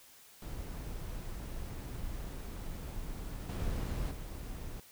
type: noise with level steps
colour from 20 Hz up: brown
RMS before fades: -41 / -35 / -42 dBFS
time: 0.42-4.8 s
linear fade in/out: 2 ms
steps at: 3.49 / 4.11 s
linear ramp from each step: 2 ms
effects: white hiss -58 dBFS RMS until 4.91 s